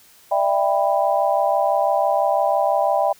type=chord; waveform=sine; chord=E minor seventh; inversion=third; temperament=just; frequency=593.3 / 659.3 / 791.1 / 988.9 Hz; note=D5 / E5 / G5 / B5; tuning=+18 / 0 / +16 / +2 cents; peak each=-21 / -21 / -20 / -25 dBFS; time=0.31-3.13 s; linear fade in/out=10 ms; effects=white hiss -51 dBFS RMS until 3.19 s